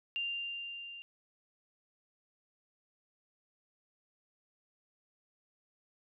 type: tone with level ramp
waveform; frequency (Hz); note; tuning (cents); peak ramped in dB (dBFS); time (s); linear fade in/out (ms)
sine; 2790; F7; -2; -32 to -45; 0.16-1.02; 0
effects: none